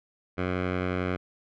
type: tone with low-pass filter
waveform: 10% pulse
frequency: 91.2 Hz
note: F#2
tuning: 24 cents flat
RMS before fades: -29 dBFS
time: 0.37-1.17 s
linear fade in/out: 20 ms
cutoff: 2100 Hz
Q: 1.5
effects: none